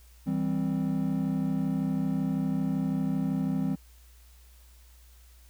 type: chord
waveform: triangle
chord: C major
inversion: first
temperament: just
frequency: 163.52 / 196.22 / 261.6 Hz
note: E3 / G3 / C4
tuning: -14 / +2 / 0 cents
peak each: -29 / -28 / -28 dBFS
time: 0.26-3.76 s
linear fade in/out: 20 ms
effects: added 60 Hz sine -52 dBFS peak until 5.49 s + white hiss -61 dBFS RMS until 5.49 s